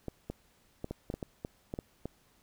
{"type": "clicks", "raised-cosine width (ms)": 2, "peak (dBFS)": -23, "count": 11, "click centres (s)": [0.083, 0.3, 0.844, 0.91, 1.101, 1.14, 1.228, 1.449, 1.739, 1.789, 2.056], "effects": ["pink hiss -67 dBFS RMS until 2.42 s"]}